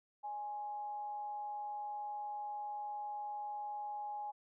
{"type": "tone with amplitude modulation", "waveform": "sine", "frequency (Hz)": 830.6, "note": "G#5", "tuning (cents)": 0, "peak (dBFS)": -38, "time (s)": [0.23, 4.32], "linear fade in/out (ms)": 20, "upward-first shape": "sine", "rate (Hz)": 237, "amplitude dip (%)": 30, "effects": []}